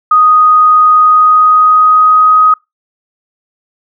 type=tone with pitch glide; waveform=sine; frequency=1244.5 to 1256.8 Hz; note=D#6 to D#6; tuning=0 to +17 cents; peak=-3 dBFS; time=0.11-2.54 s; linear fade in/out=5 ms; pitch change=+17 cents; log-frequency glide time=0.93-2.41 s; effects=noise-tail reverb RT60 0.2 s tail -25 dB re dry